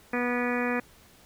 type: harmonic tone with a mistuned harmonic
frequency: 244.3 Hz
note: B3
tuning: 19 cents flat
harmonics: 1 / 2 / 3 / 4 / 5 / 6 / 7 / 8 / 9 / 10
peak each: -29 / -31 / -37 / -38 / -37 / -40 / -35 / -36 / -41 / -38 dBFS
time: 0.13-0.8 s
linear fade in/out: 5 ms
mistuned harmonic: 9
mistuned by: +33 cents
effects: pink hiss -56 dBFS RMS until 1.25 s